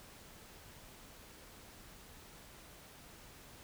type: silence
effects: pink hiss -56 dBFS RMS until 3.63 s